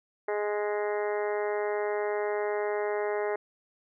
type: harmonic tone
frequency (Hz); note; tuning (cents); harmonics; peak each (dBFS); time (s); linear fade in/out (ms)
208.1; G#3; +4; 2 / 3 / 4 / 5 / 6 / 7 / 8 / 9 / 10; -29 / -34 / -36 / -42 / -45 / -44 / -46 / -42 / -45; 0.28-3.36; 5
effects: none